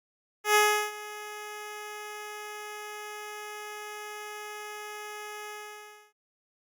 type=tone with ADSR envelope; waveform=10% pulse; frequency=420.4 Hz; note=G#4; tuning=21 cents sharp; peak=-10 dBFS; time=0.44-6.13 s; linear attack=110 ms; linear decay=360 ms; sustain=-20 dB; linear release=640 ms; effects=Opus 48 kbps